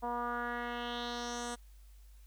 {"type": "tone with low-pass filter sweep", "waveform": "10% pulse", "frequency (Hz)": 240, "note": "B3", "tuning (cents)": -49, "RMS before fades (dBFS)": -38, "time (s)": [0.02, 1.56], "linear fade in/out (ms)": 20, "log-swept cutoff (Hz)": [860, 8500], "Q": 3, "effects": ["added 50 Hz sine -53 dBFS peak until 2.26 s", "white hiss -69 dBFS RMS until 2.26 s"]}